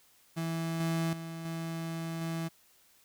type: tone with level steps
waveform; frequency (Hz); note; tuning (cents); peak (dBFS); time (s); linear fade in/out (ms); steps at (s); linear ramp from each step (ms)
35% pulse; 164.5; E3; -3; -30 / -27 / -37 / -33 / -31; 0.36-2.49; 20; 0.8 / 1.13 / 1.45 / 2.21; 2
effects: white hiss -64 dBFS RMS until 3.04 s